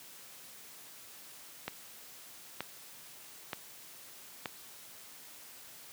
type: click train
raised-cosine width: 0.3 ms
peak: -19 dBFS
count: 4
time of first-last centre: 1.68-4.458 s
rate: 1.08 Hz
effects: white hiss -52 dBFS RMS until 5.92 s + high-pass 100 Hz 12 dB/octave